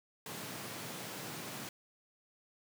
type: high-pass noise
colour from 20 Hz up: pink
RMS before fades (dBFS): -44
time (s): 0.26-1.69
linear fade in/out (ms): 2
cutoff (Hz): 110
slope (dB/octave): 48
effects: none